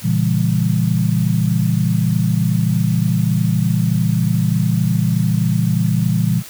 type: chord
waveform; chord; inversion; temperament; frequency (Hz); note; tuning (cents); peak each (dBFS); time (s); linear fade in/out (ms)
sine; A# diminished seventh; none; just; 116.54 / 139.85 / 167.82 / 201.4; A#2 / C#3 / E3 / G3; 0 / +16 / +31 / +47; -18 / -21 / -17 / -21; 0.02-6.43; 50
effects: white hiss -36 dBFS RMS until 6.49 s